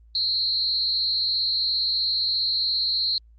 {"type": "tone with amplitude modulation", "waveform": "sine", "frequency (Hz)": 4186, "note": "C8", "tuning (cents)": 0, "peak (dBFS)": -17, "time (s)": [0.15, 3.18], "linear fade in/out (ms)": 2, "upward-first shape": "sine", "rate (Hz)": 257, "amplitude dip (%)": 90, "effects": ["added 56 Hz sine -49 dBFS peak until 3.38 s", "Opus 24 kbps"]}